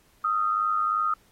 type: tone pair together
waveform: sine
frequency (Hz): 1244.5 / 1347.4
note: D#6 / E6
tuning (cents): 0 / +38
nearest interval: minor second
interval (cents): 138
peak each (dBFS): -23 / -28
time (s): 0.24-1.14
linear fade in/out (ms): 5
effects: pink hiss -62 dBFS RMS until 1.31 s + AAC 48 kbps